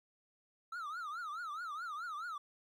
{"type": "tone with vibrato", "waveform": "triangle", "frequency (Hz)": 1298, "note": "E6", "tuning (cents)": -27, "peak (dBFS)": -38, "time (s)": [0.72, 2.38], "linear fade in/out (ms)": 5, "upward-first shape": "triangle", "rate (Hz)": 4.7, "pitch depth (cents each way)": 220, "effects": ["13-bit"]}